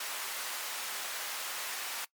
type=high-pass noise; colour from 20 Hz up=pink; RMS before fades=-38 dBFS; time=0-2.05 s; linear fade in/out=5 ms; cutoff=1000 Hz; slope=12 dB/octave; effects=noise-tail reverb RT60 0.1 s tail -21 dB re dry + MP3 96 kbps